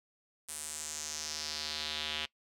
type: tone with band-pass filter sweep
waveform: square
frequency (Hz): 76.5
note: D#2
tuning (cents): -29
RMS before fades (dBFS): -39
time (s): 0.48-2.26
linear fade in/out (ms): 10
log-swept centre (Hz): 9400 to 3100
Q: 3
effects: noise-tail reverb RT60 0.1 s tail -21 dB re dry